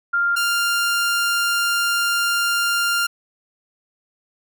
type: tone pair in turn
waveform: sine / sawtooth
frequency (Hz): 1396.9 / 1396.9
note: F6 / F6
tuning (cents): 0 / 0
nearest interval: unison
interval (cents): 0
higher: neither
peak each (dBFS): -16 / -14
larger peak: second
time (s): 0.13-0.36 / 0.36-3.07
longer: second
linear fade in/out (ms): 10
effects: none